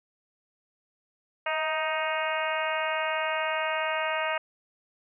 harmonic tone with a mistuned harmonic, 312.3 Hz, D#4, 7 cents sharp, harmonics 2 / 3 / 4 / 5 / 6 / 7 / 8 / 9, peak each -31 / -33 / -34 / -35 / -36 / -36 / -37 / -38 dBFS, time 1.46-4.38 s, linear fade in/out 5 ms, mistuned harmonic 2, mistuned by +27 cents, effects none

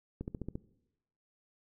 click train, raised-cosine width 3 ms, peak -25 dBFS, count 6, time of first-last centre 0.21-0.555 s, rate 14.5 Hz, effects noise-tail reverb RT60 0.9 s tail -20 dB re dry

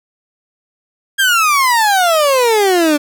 30% pulse exponential sweep, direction down, 1634 to 287.1 Hz, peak -7 dBFS, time 1.18-2.98 s, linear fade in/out 20 ms, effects none

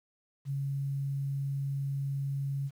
sine tone with quantisation, 138.59 Hz, C#3, in tune, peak -30 dBFS, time 0.45-2.71 s, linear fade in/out 50 ms, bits 10, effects none

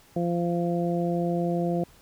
harmonic tone, 172.6 Hz, F3, 20 cents flat, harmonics 1 / 2 / 3 / 4, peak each -26 / -29 / -31 / -32 dBFS, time 0.16-1.84 s, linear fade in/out 5 ms, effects pink hiss -56 dBFS RMS until 2.01 s

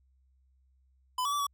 square tone with pitch steps, 1006 / 1140 / 1162 / 1134 Hz, B5 / C#6 / D6 / C#6, +32 / +48 / -19 / +39 cents, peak -29 dBFS, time 1.18-1.468 s, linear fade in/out 5 ms, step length 72 ms, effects added 65 Hz sine -64 dBFS peak until 1.53 s

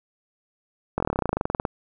slowing click train, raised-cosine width 1 ms, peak -9 dBFS, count 20, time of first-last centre 0.98-1.652 s, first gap 22 ms, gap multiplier 1.05, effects none

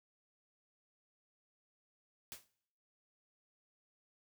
white noise with exponential decay, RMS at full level -44 dBFS, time 2.32-2.48 s, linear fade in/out 0 ms, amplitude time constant 34 ms, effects noise-tail reverb RT60 0.7 s tail -21 dB re dry

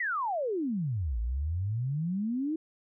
sine exponential two-way sweep, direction down then up, 2031 to 53.8 to 325.8 Hz, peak -28 dBFS, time 0-2.56 s, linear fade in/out 5 ms, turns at 1.19 s, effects none

